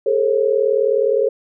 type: tone cluster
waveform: sine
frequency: 416.3 / 455.9 / 536 Hz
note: G#4 / A#4 / C5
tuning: +4 / -39 / +42 cents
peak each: -18 dBFS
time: 0.06-1.29 s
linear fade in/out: 5 ms
effects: none